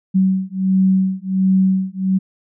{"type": "beating tone pair", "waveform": "sine", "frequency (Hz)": [188.7, 190.1], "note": ["F#3", "F#3"], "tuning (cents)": [34, 47], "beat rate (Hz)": 1.4, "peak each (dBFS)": -16, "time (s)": [0.14, 2.19], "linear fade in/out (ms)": 20, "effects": []}